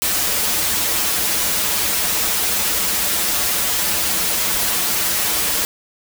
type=noise with comb filter; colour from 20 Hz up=white; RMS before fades=-19 dBFS; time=0.02-5.65 s; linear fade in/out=0 ms; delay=7.6 ms; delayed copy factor=-0.85; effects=none